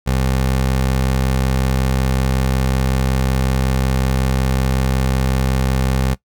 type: tone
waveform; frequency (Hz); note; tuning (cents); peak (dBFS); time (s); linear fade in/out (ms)
20% pulse; 65.41; C2; 0; -10; 0.06-6.15; 20
effects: noise-tail reverb RT60 0.1 s tail -18 dB re dry